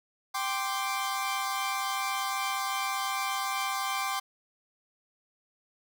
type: chord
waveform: sawtooth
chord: G suspended fourth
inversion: none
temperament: equal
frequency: 784 / 1046.5 / 1174.7 Hz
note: G5 / C6 / D6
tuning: 0 / 0 / 0 cents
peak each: -30 dBFS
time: 0.34-4.2 s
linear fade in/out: 10 ms
effects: none